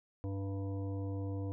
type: harmonic tone with a mistuned harmonic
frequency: 98 Hz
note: G2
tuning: in tune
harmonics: 1 / 3 / 5 / 7 / 9 / 10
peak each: -36 / -42 / -46 / -54 / -62 / -58 dBFS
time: 0.24-1.52 s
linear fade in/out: 0 ms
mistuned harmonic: 9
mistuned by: +23 cents
effects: none